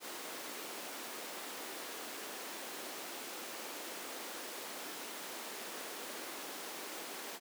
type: high-pass noise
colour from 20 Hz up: pink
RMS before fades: -45 dBFS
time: 0-7.4 s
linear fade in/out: 50 ms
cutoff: 280 Hz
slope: 24 dB/octave
effects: none